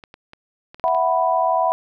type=clicks; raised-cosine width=0.3 ms; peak=-24 dBFS; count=7; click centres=0.038 / 0.141 / 0.334 / 0.745 / 0.797 / 0.881 / 0.948 s
type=chord; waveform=sine; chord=E suspended second; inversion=none; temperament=equal; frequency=659.3 / 740 / 987.8 Hz; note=E5 / F#5 / B5; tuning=0 / 0 / 0 cents; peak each=-20 dBFS; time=0.84-1.72 s; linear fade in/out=0 ms
effects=none